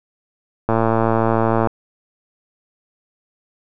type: click train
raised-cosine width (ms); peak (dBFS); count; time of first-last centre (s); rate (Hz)
1; -3; 112; 0.69-1.672; 113
effects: none